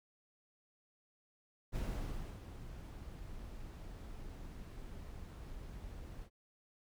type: noise with ADSR envelope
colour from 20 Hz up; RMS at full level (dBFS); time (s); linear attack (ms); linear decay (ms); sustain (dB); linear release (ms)
brown; -37; 1.72-6.3; 37; 620; -11; 74
effects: none